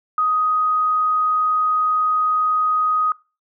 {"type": "tone", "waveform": "sine", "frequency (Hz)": 1251, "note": "D#6", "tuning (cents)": 9, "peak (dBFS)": -15, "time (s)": [0.18, 3.12], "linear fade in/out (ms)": 2, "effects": ["noise-tail reverb RT60 0.3 s tail -23 dB re dry"]}